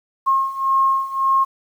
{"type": "beating tone pair", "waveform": "sine", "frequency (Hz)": [1075, 1076.8], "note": ["C6", "C6"], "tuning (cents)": [47, 49], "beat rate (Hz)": 1.8, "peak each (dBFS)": [-20, -17], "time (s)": [0.26, 1.45], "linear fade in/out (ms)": 20, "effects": ["8-bit"]}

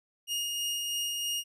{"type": "tone with tremolo", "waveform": "sawtooth", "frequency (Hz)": 2855, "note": "F7", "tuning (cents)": 37, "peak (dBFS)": -26, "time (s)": [0.27, 1.44], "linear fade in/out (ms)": 50, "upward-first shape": "sine", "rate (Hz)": 3.1, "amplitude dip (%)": 25, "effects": ["resampled to 32000 Hz"]}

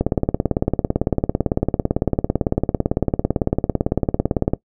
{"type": "click train", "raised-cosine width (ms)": 2, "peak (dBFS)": -3, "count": 82, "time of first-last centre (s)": [0.01, 4.535], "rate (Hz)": 17.9, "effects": ["noise-tail reverb RT60 0.1 s tail -19 dB re dry"]}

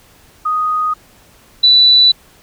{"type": "tone pair in turn", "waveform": "sine", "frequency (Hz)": [1244.5, 3968], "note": ["D#6", "B7"], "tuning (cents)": [0, 7], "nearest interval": "octave + minor sixth", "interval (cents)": 2007, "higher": "second", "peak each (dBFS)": [-13, -5], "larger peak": "second", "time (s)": [[0.45, 0.94], [1.63, 2.12]], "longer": "neither", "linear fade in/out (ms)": 10, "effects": ["pink hiss -47 dBFS RMS until 2.42 s"]}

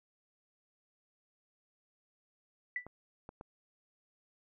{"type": "tone with exponential decay", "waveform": "sine", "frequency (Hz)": 1975.5, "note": "B6", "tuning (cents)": 0, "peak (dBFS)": -30, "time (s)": [2.76, 2.87], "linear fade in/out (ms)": 2, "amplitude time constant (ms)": 23}
{"type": "clicks", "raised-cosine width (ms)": 1, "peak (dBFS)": -32, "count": 3, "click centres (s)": [2.866, 3.291, 3.411]}
{"effects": []}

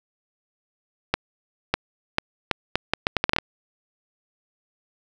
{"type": "accelerating click train", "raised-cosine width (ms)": 0.3, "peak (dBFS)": -3, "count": 13, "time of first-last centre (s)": [1.14, 3.385], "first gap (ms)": 600, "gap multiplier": 0.74, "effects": []}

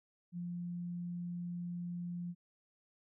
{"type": "tone", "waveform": "sine", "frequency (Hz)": 174.7, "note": "F3", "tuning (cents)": 1, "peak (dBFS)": -38, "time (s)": [0.32, 2.35], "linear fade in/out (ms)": 50, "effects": []}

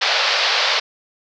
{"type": "band-pass noise", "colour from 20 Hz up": "white", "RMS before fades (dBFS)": -18, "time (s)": [0.01, 0.8], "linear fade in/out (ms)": 10, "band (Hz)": [470, 5000], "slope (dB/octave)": 48, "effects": []}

